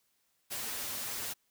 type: noise with comb filter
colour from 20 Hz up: white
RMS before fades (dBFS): -38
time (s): 0.5-1.34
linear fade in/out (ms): 20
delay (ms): 8.7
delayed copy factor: +0.6
effects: white hiss -75 dBFS RMS until 1.5 s